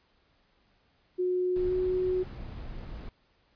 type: tone with pitch glide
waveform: sine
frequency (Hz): 363.4 to 368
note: F#4 to F#4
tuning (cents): -31 to -9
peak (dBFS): -25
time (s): 1.18-2.24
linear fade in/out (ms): 20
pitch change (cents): +22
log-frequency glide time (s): 1.67-1.75
type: noise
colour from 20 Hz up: brown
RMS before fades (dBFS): -40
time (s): 1.56-3.09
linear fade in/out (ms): 0
effects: pink hiss -68 dBFS RMS until 3.55 s + resampled to 11025 Hz